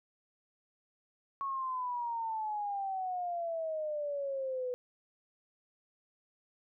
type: exponential sweep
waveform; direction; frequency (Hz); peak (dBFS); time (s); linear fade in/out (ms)
sine; down; 1108.7 to 493.9; -33; 1.41-4.74; 0
effects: none